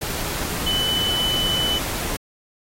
sine tone in noise, 3000 Hz, F#7, 23 cents sharp, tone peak -20 dBFS, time 0.66-1.79 s, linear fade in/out 10 ms, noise pink, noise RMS -27 dBFS, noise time 0.01-2.17 s, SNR +4 dB, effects AAC 48 kbps

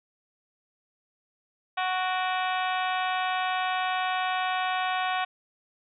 harmonic tone with a mistuned harmonic, 370 Hz, F#4, in tune, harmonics 2 / 3 / 4 / 5 / 6 / 7 / 8 / 9 / 10, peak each -28 / -32 / -34 / -36 / -38 / -39 / -40 / -41 / -42 dBFS, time 1.77-5.25 s, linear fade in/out 10 ms, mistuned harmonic 6, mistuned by +87 cents, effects none

